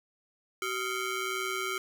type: ring-modulated tone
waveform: 20% pulse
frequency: 880 Hz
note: A5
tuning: in tune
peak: -23 dBFS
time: 0.62-1.78 s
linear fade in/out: 2 ms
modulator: 501 Hz
effects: none